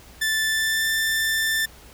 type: tone with pitch glide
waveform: sawtooth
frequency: 1760 to 1777.4 Hz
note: A6 to A6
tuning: 0 to +17 cents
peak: -17 dBFS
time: 0.21-1.66 s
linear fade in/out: 10 ms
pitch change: +17 cents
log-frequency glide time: 0.47-0.87 s
effects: added 60 Hz sine -49 dBFS peak until 1.93 s + pink hiss -48 dBFS RMS until 1.93 s